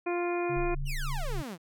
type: harmonic tone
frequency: 349.6 Hz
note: F4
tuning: 2 cents sharp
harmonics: 1 / 2 / 3 / 4 / 5 / 6 / 7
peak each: -29 / -35 / -39 / -43 / -47 / -48 / -39 dBFS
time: 0.06-0.75 s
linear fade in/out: 10 ms
type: tone with tremolo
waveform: sine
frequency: 138.59 Hz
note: C#3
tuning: in tune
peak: -34 dBFS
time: 0.49-1.43 s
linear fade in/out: 10 ms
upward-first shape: triangle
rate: 3.6 Hz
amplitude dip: 70%
type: tone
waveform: sine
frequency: 27.85 Hz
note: A0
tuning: 22 cents sharp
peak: -30 dBFS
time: 0.56-1.41 s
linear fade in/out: 10 ms
type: exponential sweep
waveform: sawtooth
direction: down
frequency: 3119 to 154.5 Hz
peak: -33 dBFS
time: 0.85-1.58 s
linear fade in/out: 50 ms
effects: none